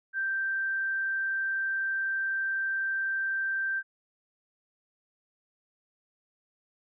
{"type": "tone", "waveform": "sine", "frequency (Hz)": 1568, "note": "G6", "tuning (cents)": 0, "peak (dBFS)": -27, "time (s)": [0.13, 3.83], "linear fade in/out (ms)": 50, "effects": []}